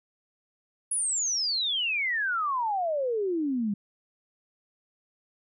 sine exponential sweep, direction down, 10548 to 196 Hz, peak -25 dBFS, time 0.91-3.74 s, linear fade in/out 5 ms, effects none

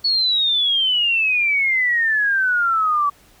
sine exponential sweep, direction down, 4430 to 1138 Hz, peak -15 dBFS, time 0.04-3.1 s, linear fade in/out 10 ms, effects pink hiss -52 dBFS RMS until 3.4 s

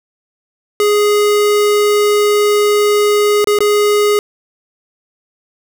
square tone with dropouts, 415.3 Hz, G#4, in tune, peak -10 dBFS, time 0.8-4.19 s, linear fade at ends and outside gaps 1 ms, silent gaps 3.444-3.472 / 3.588-3.605 s, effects none

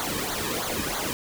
pink noise with flanger, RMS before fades -29 dBFS, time 0-1.13 s, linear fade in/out 0 ms, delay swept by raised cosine 0.37 to 1.47 ms, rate 3.1 Hz, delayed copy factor -0.75, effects none

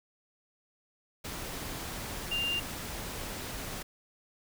sine tone in noise, 2794 Hz, F7, in tune, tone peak -29 dBFS, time 2.31-2.6 s, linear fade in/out 10 ms, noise pink, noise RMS -39 dBFS, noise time 1.24-3.83 s, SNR +7 dB, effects none

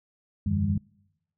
sine tone cluster, 82.4 / 94.3 / 148.8 / 165.4 / 202.2 Hz, E2 / F#2 / D3 / E3 / G#3, 0 / +33 / +23 / +6 / -46 cents, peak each -34 / -26 / -33 / -34 / -27 dBFS, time 0.46-0.78 s, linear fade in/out 5 ms, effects noise-tail reverb RT60 0.9 s tail -26 dB re dry

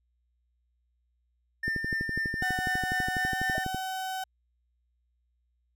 triangle tone with tremolo, 1798 Hz, A6, 37 cents sharp, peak -25 dBFS, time 1.63-3.64 s, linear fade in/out 5 ms, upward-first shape triangle, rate 3.9 Hz, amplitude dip 50%
click train, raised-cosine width 3 ms, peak -21 dBFS, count 26, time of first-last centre 1.68-3.746 s, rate 12.1 Hz
35% pulse tone with pitch glide, 745 to 756.3 Hz, F#5 to F#5, +12 to +38 cents, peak -30 dBFS, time 2.42-4.24 s, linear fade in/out 5 ms, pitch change +26 cents, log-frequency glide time 3.2-3.29 s
sine tone with exponential decay, 646 Hz, E5, 35 cents flat, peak -27 dBFS, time 3.55-3.63 s, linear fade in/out 2 ms, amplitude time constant 16 ms
effects added 60 Hz sine -70 dBFS peak until 5.75 s

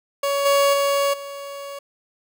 30% pulse tone with level steps, 561 Hz, C#5, 21 cents sharp, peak -17 / -12 / -15 / -29 dBFS, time 0.23-1.79 s, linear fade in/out 5 ms, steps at 0.45 / 0.73 / 1.13 s, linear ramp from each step 10 ms, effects none

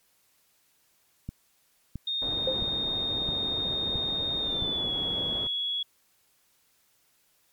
click train, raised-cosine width 5 ms, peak -22 dBFS, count 6, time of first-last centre 1.29-4.623 s, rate 1.5 Hz
sine tone with pitch glide, 3683 to 3358 Hz, A#7 to G#7, -22 to +18 cents, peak -27 dBFS, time 2.07-5.83 s, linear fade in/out 5 ms, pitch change -160 cents, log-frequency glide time 4.4-4.92 s
white low-pass noise, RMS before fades -38 dBFS, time 2.22-5.47 s, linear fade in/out 0 ms, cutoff 500 Hz, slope 12 dB/octave
sine tone with exponential decay, 523.3 Hz, C5, in tune, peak -22 dBFS, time 2.47-2.67 s, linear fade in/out 5 ms, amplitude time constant 42 ms
effects white hiss -67 dBFS RMS until 7.52 s + MP3 96 kbps

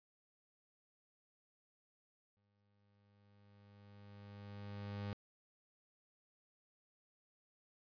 30% pulse tone with exponential growth, 101.6 Hz, G#2, 38 cents flat, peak -38 dBFS, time 2.37-5.13 s, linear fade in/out 0 ms, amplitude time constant 600 ms, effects resampled to 11025 Hz

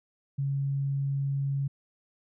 sine tone, 138.59 Hz, C#3, in tune, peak -26 dBFS, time 0.38-1.68 s, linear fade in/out 10 ms, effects none

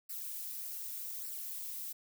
violet noise with flanger, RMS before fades -42 dBFS, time 0.09-1.93 s, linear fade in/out 10 ms, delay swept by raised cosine 0.3 to 6.1 ms, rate 0.85 Hz, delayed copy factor -0.7, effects none

